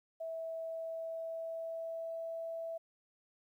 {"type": "tone with pitch glide", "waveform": "sine", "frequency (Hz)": [653, 659.4], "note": ["E5", "E5"], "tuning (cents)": [-17, 0], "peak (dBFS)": -38, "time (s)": [0.2, 2.78], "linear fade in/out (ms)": 10, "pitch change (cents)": 17, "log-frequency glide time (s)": [0.64, 2.47], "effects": ["12-bit"]}